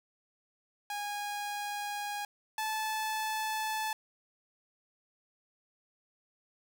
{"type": "tone pair in turn", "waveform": "sawtooth", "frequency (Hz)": [822, 870.2], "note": ["G#5", "A5"], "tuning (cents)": [-18, -19], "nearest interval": "minor second", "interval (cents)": 99, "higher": "second", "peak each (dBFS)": [-31, -28], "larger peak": "second", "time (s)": [[0.9, 2.25], [2.58, 3.93]], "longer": "neither", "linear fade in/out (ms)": 2, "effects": []}